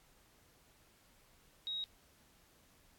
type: tone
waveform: sine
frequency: 3794 Hz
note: A#7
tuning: 30 cents sharp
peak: -37 dBFS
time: 1.67-1.84 s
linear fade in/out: 0 ms
effects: pink hiss -67 dBFS RMS until 2.98 s + AAC 64 kbps